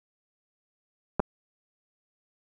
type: clicks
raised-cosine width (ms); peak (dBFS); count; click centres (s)
1; -10; 2; 1.196 / 1.201
effects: none